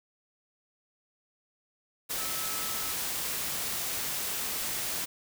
sine tone in noise, 1300 Hz, E6, 24 cents flat, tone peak -43 dBFS, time 2.17-2.94 s, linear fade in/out 20 ms, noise white, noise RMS -33 dBFS, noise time 2.09-5.06 s, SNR -13 dB, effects none

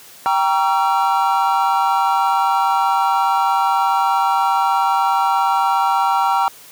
triangle chord, G diminished seventh, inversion none, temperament just, 784 / 940.8 / 1128.9 / 1354.7 Hz, G5 / Bb5 / Db6 / Fb6, 0 / +16 / +31 / +47 cents, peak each -16 / -16 / -22 / -19 dBFS, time 0.26-6.48 s, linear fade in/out 0 ms, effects white hiss -42 dBFS RMS until 6.71 s + high-pass 100 Hz 12 dB/octave

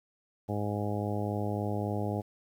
harmonic tone, 103.6 Hz, G#2, 4 cents flat, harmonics 1 / 2 / 3 / 4 / 5 / 6 / 7 / 8, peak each -33 / -36 / -38 / -39 / -40 / -41 / -41 / -42 dBFS, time 0.48-2.22 s, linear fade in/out 20 ms, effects 10-bit

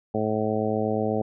harmonic tone, 108.2 Hz, A2, 29 cents flat, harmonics 1 / 2 / 3 / 4 / 5 / 6 / 7, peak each -32 / -28 / -32 / -28 / -30 / -32 / -32 dBFS, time 0.14-1.22 s, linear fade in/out 5 ms, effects none

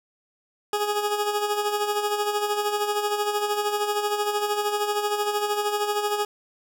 20% pulse tone with tremolo, 415.3 Hz, G#4, in tune, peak -16 dBFS, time 0.73-6.25 s, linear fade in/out 2 ms, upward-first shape sine, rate 13 Hz, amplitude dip 55%, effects none

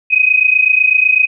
sine tone pair together, 2503 / 2531 Hz, D#7 / D#7, +10 / +29 cents, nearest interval unison, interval 19 cents, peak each -11 dBFS, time 0.1-1.27 s, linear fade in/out 20 ms, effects none

